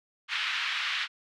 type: band-pass noise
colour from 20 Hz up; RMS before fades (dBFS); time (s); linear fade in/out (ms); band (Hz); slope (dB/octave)
white; -31; 0.28-1.08; 50; 1300 to 3400; 24
effects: none